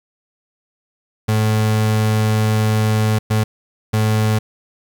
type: tone bursts at uneven times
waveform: 35% pulse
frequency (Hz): 108.4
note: A2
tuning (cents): -25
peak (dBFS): -12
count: 3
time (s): 1.28-3.19 / 3.3-3.44 / 3.93-4.39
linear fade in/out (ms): 10
effects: 9-bit